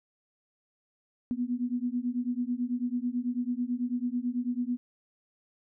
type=beating tone pair; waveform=sine; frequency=240.6 / 249.7 Hz; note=B3 / B3; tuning=-45 / +19 cents; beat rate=9.1 Hz; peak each=-31 dBFS; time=1.31-4.77 s; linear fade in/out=0 ms; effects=none

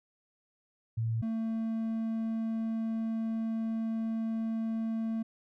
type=tone pair in turn; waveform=sine / triangle; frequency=113.4 / 224.3 Hz; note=A#2 / A3; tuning=-47 / +34 cents; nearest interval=octave; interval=1181 cents; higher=second; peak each=-28 dBFS; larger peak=neither; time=0.97-1.22 / 1.22-5.23 s; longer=second; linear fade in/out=10 ms; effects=none

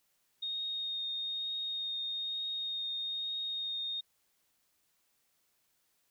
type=tone with vibrato; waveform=sine; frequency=3706 Hz; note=A#7; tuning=11 cents flat; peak=-34 dBFS; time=0.42-4.01 s; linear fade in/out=10 ms; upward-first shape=triangle; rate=1.1 Hz; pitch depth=11 cents each way; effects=white hiss -75 dBFS RMS until 6.1 s

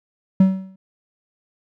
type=tone with exponential decay; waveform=triangle; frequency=190 Hz; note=F#3; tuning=46 cents sharp; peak=-5 dBFS; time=0.4-0.76 s; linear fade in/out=5 ms; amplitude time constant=78 ms; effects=none

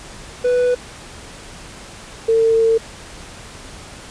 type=tone pair in turn; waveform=triangle / sine; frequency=493.9 / 451.4 Hz; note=B4 / A4; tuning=0 / +44 cents; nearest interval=major second; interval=156 cents; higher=first; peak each=-11 / -11 dBFS; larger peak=neither; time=0.44-0.75 / 2.28-2.78 s; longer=second; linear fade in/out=10 ms; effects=pink hiss -37 dBFS RMS until 4.1 s + resampled to 22050 Hz

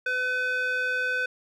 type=tone with band-pass filter; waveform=square; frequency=504 Hz; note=B4; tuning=35 cents sharp; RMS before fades=-27 dBFS; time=0.06-1.26 s; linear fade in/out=5 ms; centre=1800 Hz; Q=7.6; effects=none

